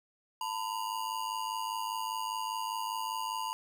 square ring-modulated tone, 952 Hz, A#5, 36 cents sharp, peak -31 dBFS, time 0.41-3.53 s, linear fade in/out 0 ms, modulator 52.5 Hz, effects none

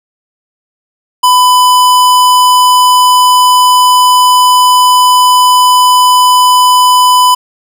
square tone, 1000 Hz, B5, 21 cents sharp, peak -4 dBFS, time 1.23-7.35 s, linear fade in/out 10 ms, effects 7-bit

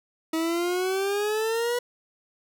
40% pulse exponential sweep, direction up, 319 to 490 Hz, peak -23 dBFS, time 0.33-1.79 s, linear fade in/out 5 ms, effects none

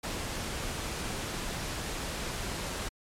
pink noise, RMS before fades -35 dBFS, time 0.03-2.89 s, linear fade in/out 10 ms, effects low-pass 10000 Hz 12 dB/octave + MP3 96 kbps

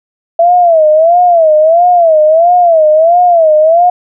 sine tone with vibrato, 662 Hz, E5, 7 cents sharp, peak -3 dBFS, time 0.39-3.9 s, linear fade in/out 5 ms, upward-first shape sine, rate 1.5 Hz, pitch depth 140 cents each way, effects none

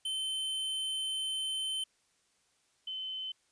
square / sine tone pair in turn, 3079 / 3058 Hz, G7 / G7, -32 / -44 cents, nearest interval unison, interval 12 cents, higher first, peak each -33 / -36 dBFS, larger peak first, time 0.05-1.84 / 2.87-3.32 s, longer first, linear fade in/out 5 ms, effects white hiss -72 dBFS RMS until 3.51 s + resampled to 22050 Hz

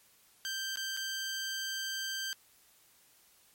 15% pulse tone with dropouts, 1568 Hz, G6, in tune, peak -28 dBFS, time 0.45-2.33 s, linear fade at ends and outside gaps 0 ms, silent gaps 0.758-0.772 / 0.966-0.972 s, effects white hiss -64 dBFS RMS until 3.54 s + MP3 64 kbps

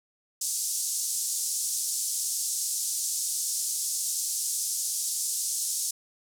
white band-pass noise, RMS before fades -30 dBFS, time 0.41-5.91 s, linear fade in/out 5 ms, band 5500 to 10000 Hz, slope 24 dB/octave, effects none

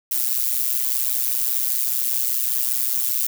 violet noise with amplitude modulation, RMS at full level -18 dBFS, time 0.11-3.27 s, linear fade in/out 5 ms, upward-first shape sine, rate 125 Hz, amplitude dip 90%, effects none

